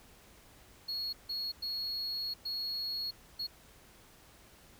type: tone bursts at uneven times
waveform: triangle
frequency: 4326 Hz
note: C#8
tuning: 43 cents flat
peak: -33 dBFS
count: 5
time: 0.88-1.13 / 1.29-1.52 / 1.62-2.34 / 2.45-3.11 / 3.39-3.47 s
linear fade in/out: 10 ms
effects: added 59 Hz sine -68 dBFS peak until 4.79 s + pink hiss -59 dBFS RMS until 4.79 s